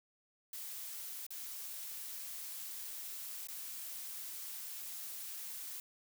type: noise with dropouts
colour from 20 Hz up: blue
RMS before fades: -45 dBFS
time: 0.53-5.8 s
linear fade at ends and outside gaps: 2 ms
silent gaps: 1.266-1.305 / 3.472-3.485 s
effects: none